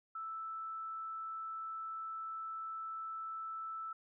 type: tone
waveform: sine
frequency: 1318.5 Hz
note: E6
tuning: in tune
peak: -40 dBFS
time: 0.15-3.93 s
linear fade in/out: 5 ms
effects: none